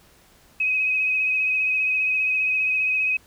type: tone with vibrato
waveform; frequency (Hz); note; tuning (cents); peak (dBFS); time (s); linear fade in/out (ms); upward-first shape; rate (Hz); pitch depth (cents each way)
sine; 2532; D#7; +30; -19; 0.6-3.17; 5; sine; 15; 23
effects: pink hiss -55 dBFS RMS until 3.26 s